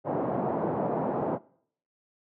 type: band-pass noise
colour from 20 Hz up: white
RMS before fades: -29 dBFS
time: 0.04-1.39 s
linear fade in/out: 50 ms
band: 130 to 790 Hz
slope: 24 dB/octave
effects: noise-tail reverb RT60 0.6 s tail -22 dB re dry